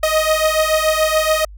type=beating tone pair; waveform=sawtooth; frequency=622.3 / 629.3 Hz; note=D#5 / D#5; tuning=0 / +19 cents; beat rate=7 Hz; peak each=-13 dBFS; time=0.03-1.45 s; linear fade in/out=5 ms; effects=added 50 Hz sine -34 dBFS peak until 1.57 s